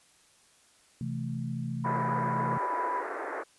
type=chord; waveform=sine; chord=A minor; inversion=first; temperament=equal; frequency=130.81 / 164.81 / 220 Hz; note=C3 / E3 / A3; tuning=0 / 0 / 0 cents; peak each=-34 / -37 / -36 dBFS; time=1.01-2.58 s; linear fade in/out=2 ms
type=tone; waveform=sine; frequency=987.8 Hz; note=B5; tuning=in tune; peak=-29 dBFS; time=1.84-3.02 s; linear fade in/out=10 ms
type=band-pass noise; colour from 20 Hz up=pink; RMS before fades=-36 dBFS; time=1.84-3.44 s; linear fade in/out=20 ms; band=330 to 1900 Hz; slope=48 dB/octave
effects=white hiss -62 dBFS RMS until 3.58 s + resampled to 24000 Hz